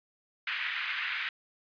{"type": "band-pass noise", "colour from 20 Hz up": "white", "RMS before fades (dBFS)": -34, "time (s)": [0.47, 1.29], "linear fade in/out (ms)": 2, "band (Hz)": [1500, 2600], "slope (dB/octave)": 24, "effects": ["resampled to 11025 Hz"]}